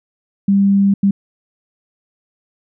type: tone bursts at uneven times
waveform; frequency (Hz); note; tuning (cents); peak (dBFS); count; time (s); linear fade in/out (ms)
sine; 198.1; G3; +18; -9; 2; 0.48-0.94 / 1.03-1.11; 5
effects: none